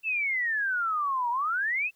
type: exponential two-way sweep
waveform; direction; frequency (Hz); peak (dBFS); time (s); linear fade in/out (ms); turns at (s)
sine; down then up; 2696 to 932.3 to 2696; -25; 0.03-1.91; 50; 1.3
effects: white hiss -69 dBFS RMS until 1.95 s